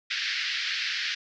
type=band-pass noise; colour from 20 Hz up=pink; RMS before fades=-30 dBFS; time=0.1-1.15 s; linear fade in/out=10 ms; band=1600 to 5200 Hz; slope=48 dB/octave; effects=none